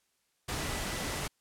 sine tone in noise, 1975.5 Hz, B6, in tune, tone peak -46 dBFS, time 0.6-1.2 s, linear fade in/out 10 ms, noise pink, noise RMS -35 dBFS, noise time 0.48-1.28 s, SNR -14 dB, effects white hiss -75 dBFS RMS until 1.4 s + low-pass 11000 Hz 12 dB/octave

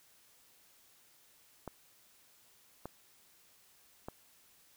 clicks, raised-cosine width 1 ms, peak -27 dBFS, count 3, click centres 1.677 / 2.856 / 4.085 s, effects white hiss -65 dBFS RMS until 4.76 s

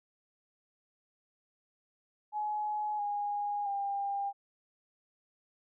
sine tone with pitch steps, 844 / 821.4 / 799.4 Hz, G#5 / G#5 / G5, +28 / -19 / +34 cents, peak -31 dBFS, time 2.32-4.33 s, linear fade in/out 50 ms, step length 670 ms, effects none

